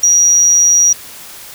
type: tone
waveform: sine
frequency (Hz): 5760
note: F#8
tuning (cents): -47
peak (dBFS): -6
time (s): 0.03-0.93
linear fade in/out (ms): 5
effects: white hiss -33 dBFS RMS until 1.54 s